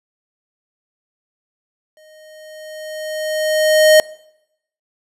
square tone with exponential growth, 620 Hz, D#5, 6 cents flat, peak -6 dBFS, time 1.97-4 s, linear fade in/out 1 ms, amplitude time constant 440 ms, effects noise-tail reverb RT60 0.8 s tail -23 dB re dry + resampled to 32000 Hz

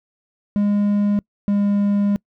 triangle tone pair in turn, 204.8 / 202.8 Hz, G#3 / G#3, -24 / -41 cents, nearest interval unison, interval 17 cents, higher first, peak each -13 dBFS, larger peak neither, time 0.56-1.19 / 1.48-2.16 s, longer second, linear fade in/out 0 ms, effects noise-tail reverb RT60 0.1 s tail -26 dB re dry

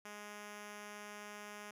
5% pulse tone, 207.7 Hz, G#3, in tune, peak -36 dBFS, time 0.05-1.71 s, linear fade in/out 5 ms, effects resampled to 32000 Hz

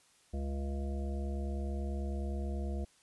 harmonic tone, 69.3 Hz, C#2, in tune, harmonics 1 / 3 / 5 / 7 / 9 / 10, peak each -34 / -42 / -46 / -49 / -50 / -51 dBFS, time 0.33-2.85 s, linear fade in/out 10 ms, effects white hiss -66 dBFS RMS until 3.02 s + resampled to 24000 Hz

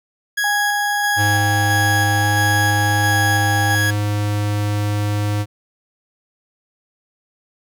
40% pulse tone with tremolo, 1661.2 Hz, G#6, in tune, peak -16 dBFS, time 0.37-3.91 s, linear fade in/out 10 ms, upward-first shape square, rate 1.5 Hz, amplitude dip 25%
sine tone with vibrato, 811 Hz, G#5, 41 cents flat, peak -20 dBFS, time 0.44-3.75 s, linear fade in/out 2 ms, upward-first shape square, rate 0.56 Hz, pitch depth 17 cents each way
square tone, 103.83 Hz, G#2, in tune, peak -18 dBFS, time 1.16-5.46 s, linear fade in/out 50 ms
effects none

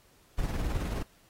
brown noise with tremolo, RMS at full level -29 dBFS, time 0.38-1.03 s, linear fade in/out 10 ms, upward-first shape square, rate 19 Hz, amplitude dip 40%, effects pink hiss -63 dBFS RMS until 1.29 s + AAC 48 kbps

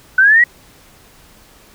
sine linear sweep, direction up, 1488 to 1958 Hz, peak -6 dBFS, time 0.18-0.44 s, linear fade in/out 5 ms, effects pink hiss -46 dBFS RMS until 1.74 s

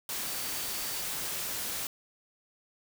sine tone in noise, 4574 Hz, D8, 47 cents flat, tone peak -45 dBFS, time 0.26-1.02 s, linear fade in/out 2 ms, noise white, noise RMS -35 dBFS, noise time 0.09-1.87 s, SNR -13 dB, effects none

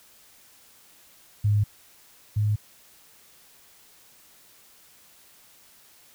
sine tone pair in turn, 103.83 / 105.22 Hz, G#2 / G#2, 0 / +23 cents, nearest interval unison, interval 23 cents, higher second, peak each -18 / -20 dBFS, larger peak first, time 1.44-1.64 / 2.36-2.56 s, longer neither, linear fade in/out 10 ms, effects white hiss -55 dBFS RMS until 6.14 s

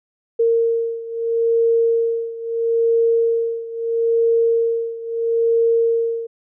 sine beating tone pair, 460.1 / 460.86 Hz, A#4 / A#4, -23 / -20 cents, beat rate 0.76 Hz, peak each -17 / -20 dBFS, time 0.39-6.27 s, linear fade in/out 10 ms, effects none

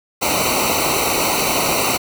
pink noise with comb filter, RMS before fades -18 dBFS, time 0.21-1.98 s, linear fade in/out 20 ms, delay 0.59 ms, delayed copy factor -0.95, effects none

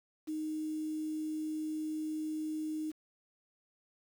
sine tone with quantisation, 310.1 Hz, D#4, 6 cents flat, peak -34 dBFS, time 0.27-2.92 s, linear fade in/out 20 ms, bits 9, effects none

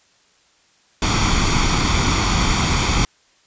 pink noise with comb filter, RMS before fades -17 dBFS, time 1.02-3.05 s, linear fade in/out 2 ms, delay 0.88 ms, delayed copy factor +0.6, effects white hiss -57 dBFS RMS until 3.46 s + resampled to 16000 Hz

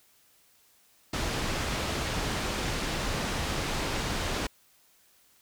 pink low-pass noise, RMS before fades -31 dBFS, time 1.13-4.47 s, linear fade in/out 5 ms, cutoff 6400 Hz, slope 12 dB/octave, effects white hiss -63 dBFS RMS until 5.41 s

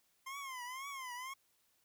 25% pulse tone with vibrato, 1047 Hz, C6, 1 cent sharp, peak -39 dBFS, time 0.26-1.34 s, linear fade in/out 10 ms, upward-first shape triangle, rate 2 Hz, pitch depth 150 cents each way, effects white hiss -75 dBFS RMS until 1.84 s

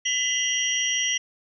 sine tone cluster, 2002 / 2795 / 2920 / 3193 / 5760 Hz, B6 / F7 / F#7 / G7 / F#8, +23 / +1 / -24 / +31 / -47 cents, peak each -28 / -30 / -31 / -29 / -26 dBFS, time 0.05-1.18 s, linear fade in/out 10 ms, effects none

